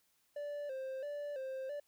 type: tone with vibrato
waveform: triangle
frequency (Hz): 554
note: C#5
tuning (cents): -1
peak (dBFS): -37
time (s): 0.36-1.8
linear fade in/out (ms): 5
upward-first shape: square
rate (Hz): 1.5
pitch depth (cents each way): 86
effects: white hiss -75 dBFS RMS until 1.87 s